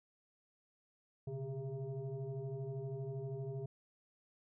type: tone with frequency modulation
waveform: sine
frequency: 139.3 Hz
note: C#3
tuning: 9 cents sharp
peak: -39 dBFS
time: 1.27-3.66 s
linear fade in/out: 5 ms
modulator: 266 Hz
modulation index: 1.2
effects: none

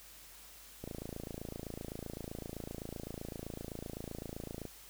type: click train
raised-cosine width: 2 ms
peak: -28 dBFS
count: 107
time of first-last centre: 0.84-4.653 s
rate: 27.8 Hz
effects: added 50 Hz sine -63 dBFS peak until 4.89 s + white hiss -55 dBFS RMS until 4.89 s

